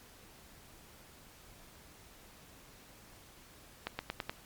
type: accelerating click train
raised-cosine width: 0.3 ms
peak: -19 dBFS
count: 5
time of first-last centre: 3.87-4.295 s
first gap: 120 ms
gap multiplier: 0.92
effects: pink hiss -57 dBFS RMS until 4.45 s + MP3 96 kbps